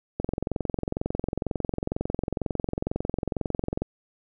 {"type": "click train", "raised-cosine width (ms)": 2, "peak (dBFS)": -13, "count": 81, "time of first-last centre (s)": [0.2, 3.82], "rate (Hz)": 22.1, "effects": []}